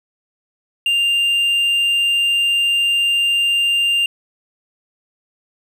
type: tone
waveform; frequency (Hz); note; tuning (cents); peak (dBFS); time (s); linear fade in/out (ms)
triangle; 2794; F7; 0; -12; 0.86-4.06; 2
effects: none